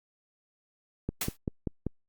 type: click train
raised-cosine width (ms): 3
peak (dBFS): -17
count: 5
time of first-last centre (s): 1.09-1.867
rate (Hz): 5.15
type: noise with exponential decay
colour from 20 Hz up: white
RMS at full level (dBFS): -27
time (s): 1.21-1.37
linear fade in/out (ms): 5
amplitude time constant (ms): 34
effects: Opus 48 kbps